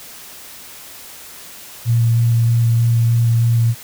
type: tone with vibrato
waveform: sine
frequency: 116.54 Hz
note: A#2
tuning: in tune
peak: -11 dBFS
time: 1.85-3.75 s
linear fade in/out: 50 ms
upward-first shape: square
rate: 3.2 Hz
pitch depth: 9 cents each way
effects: white hiss -37 dBFS RMS until 3.83 s